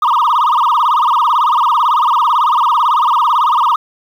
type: tone with vibrato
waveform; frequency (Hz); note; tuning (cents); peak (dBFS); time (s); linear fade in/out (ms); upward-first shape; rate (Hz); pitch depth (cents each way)
sine; 1079; C#6; -47; -6; 0.02-3.76; 5; sine; 18; 270
effects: tanh soft clip ceiling -8 dBFS + 7-bit